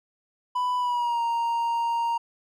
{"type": "tone with pitch glide", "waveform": "triangle", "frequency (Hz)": [993, 931.9], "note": ["B5", "A#5"], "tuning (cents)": [9, -1], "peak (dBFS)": -21, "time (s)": [0.55, 2.18], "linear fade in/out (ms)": 10, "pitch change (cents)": -110, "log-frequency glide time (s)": [0.78, 1.22], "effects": []}